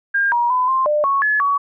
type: tone with pitch steps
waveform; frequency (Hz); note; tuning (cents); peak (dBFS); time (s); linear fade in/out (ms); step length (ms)
sine; 1608 / 953 / 1007 / 1051 / 598 / 1106 / 1709 / 1128; G6 / A#5 / B5 / C6 / D5 / C#6 / G#6 / C#6; +44 / +38 / +33 / +7 / +31 / -4 / +49 / +30; -14; 0.14-1.58; 10; 180
effects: none